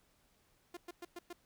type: tone bursts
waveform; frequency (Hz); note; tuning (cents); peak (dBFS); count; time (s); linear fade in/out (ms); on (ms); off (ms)
sawtooth; 349.2; F4; 0; -40; 5; 0.74-1.33; 5; 30; 110
effects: pink hiss -72 dBFS RMS until 1.45 s